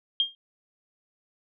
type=tone with exponential decay; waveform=sine; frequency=3215 Hz; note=G7; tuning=43 cents sharp; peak=-17 dBFS; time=0.2-0.35 s; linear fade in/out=1 ms; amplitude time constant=32 ms; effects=none